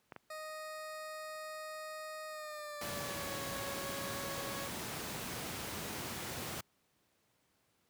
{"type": "clicks", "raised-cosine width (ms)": 0.5, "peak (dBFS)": -31, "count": 2, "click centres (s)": [0.122, 0.163]}
{"type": "tone with pitch glide", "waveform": "20% pulse", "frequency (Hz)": [622.3, 554.4], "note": ["D#5", "C#5"], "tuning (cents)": [0, 0], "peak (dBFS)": -38, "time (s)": [0.3, 4.68], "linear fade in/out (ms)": 5, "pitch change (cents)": -200, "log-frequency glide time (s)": [2.28, 3.36]}
{"type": "noise", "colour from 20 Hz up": "pink", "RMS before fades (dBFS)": -41, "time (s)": [2.81, 6.61], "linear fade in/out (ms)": 5}
{"effects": ["pink hiss -75 dBFS RMS until 7.89 s", "high-pass 100 Hz 12 dB/octave"]}